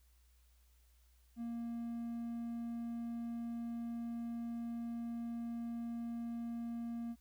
triangle tone, 233.7 Hz, A#3, 5 cents sharp, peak -37 dBFS, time 1.36-7.16 s, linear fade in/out 50 ms, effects added 60 Hz sine -65 dBFS peak until 7.2 s + white hiss -75 dBFS RMS until 7.2 s

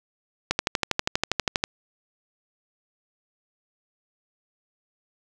click train, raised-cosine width 0.2 ms, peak -4 dBFS, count 15, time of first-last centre 0.51-1.639 s, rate 12.4 Hz, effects none

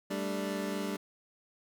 25% pulse chord, G suspended second, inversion none, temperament equal, 196 / 220 / 293.7 Hz, G3 / A3 / D4, 0 / 0 / 0 cents, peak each -32 / -36 / -34 dBFS, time 0.1-0.97 s, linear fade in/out 10 ms, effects none

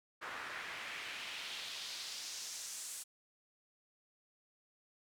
pink noise with band-pass filter sweep, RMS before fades -45 dBFS, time 0.21-3.04 s, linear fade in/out 20 ms, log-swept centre 1400 to 8600 Hz, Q 1.7, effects none

